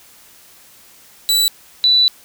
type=tone pair in turn; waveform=sawtooth / sine; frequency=3951 / 3968 Hz; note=B7 / B7; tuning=0 / +7 cents; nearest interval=unison; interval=7 cents; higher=second; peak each=-9 dBFS; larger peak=neither; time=1.29-1.48 / 1.84-2.08 s; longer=second; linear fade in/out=0 ms; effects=white hiss -46 dBFS RMS until 2.24 s